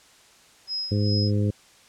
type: tone with tremolo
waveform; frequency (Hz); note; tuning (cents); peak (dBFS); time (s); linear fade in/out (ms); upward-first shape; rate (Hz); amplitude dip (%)
sine; 5100; D#8; +42; -25; 0.67-1.32; 50; sine; 2.5; 80
type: harmonic tone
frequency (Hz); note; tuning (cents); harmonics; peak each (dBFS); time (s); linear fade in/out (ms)
103.3; G#2; -9; 1 / 2 / 3 / 4 / 5; -21 / -27 / -31 / -33 / -35; 0.91-1.51; 10
effects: white hiss -54 dBFS RMS until 1.88 s + low-pass 8000 Hz 12 dB/octave

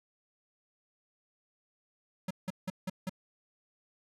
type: tone bursts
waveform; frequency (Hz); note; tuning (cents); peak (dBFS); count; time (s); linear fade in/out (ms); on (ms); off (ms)
square; 187; F#3; +19; -33; 5; 2.28-3.095; 5; 27; 170
effects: resampled to 32000 Hz

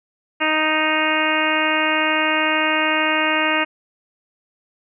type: harmonic tone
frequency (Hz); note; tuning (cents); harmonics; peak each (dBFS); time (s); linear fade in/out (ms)
311.1; D#4; 0; 1 / 2 / 3 / 4 / 5 / 6 / 7 / 8 / 9; -25 / -25 / -25 / -25 / -25 / -25 / -25 / -25 / -25; 0.4-3.65; 20
effects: none

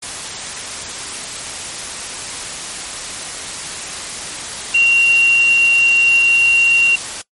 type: tone in noise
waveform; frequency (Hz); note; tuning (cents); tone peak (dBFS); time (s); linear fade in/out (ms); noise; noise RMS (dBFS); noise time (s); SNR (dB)
sine; 2757; F7; -23; -8; 4.74-6.96; 10; white; -26; 0.02-7.22; +15
effects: noise-tail reverb RT60 0.1 s tail -21 dB re dry + MP3 48 kbps

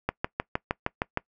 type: click train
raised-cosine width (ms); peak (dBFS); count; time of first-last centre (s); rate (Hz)
0.5; -10; 8; 0.09-1.174; 6.46
effects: noise-tail reverb RT60 0.1 s tail -23 dB re dry

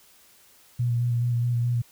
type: tone with vibrato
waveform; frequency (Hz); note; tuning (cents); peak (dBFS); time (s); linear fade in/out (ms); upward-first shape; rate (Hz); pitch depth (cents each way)
sine; 120; B2; -49; -21; 0.79-1.82; 10; square; 4.7; 18
effects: white hiss -56 dBFS RMS until 1.91 s

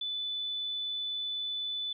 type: tone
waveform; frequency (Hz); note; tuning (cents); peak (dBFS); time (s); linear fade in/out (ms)
sine; 3492; A7; -14; -32; 0.01-1.93; 5
effects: none

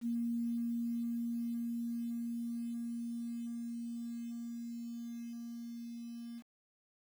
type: tone with level ramp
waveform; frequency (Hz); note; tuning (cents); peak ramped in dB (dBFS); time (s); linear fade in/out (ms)
sine; 234.6; A#3; +11; -32 to -43; 0.01-6.43; 50
effects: 10-bit

